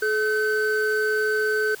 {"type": "tone pair together", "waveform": "triangle", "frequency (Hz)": [428.5, 1527], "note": ["A4", "G6"], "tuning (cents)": [-46, -46], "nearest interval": "octave + minor seventh", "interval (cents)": 2200, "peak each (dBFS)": -21, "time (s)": [0.02, 1.75], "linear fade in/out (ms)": 5, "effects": ["white hiss -43 dBFS RMS until 1.8 s"]}